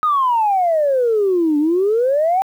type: exponential two-way sweep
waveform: sine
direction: down then up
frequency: 1270 to 288.9 to 788 Hz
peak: -12 dBFS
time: 0.03-2.42 s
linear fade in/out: 0 ms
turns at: 1.58 s
effects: tanh soft clip ceiling -8 dBFS + 8-bit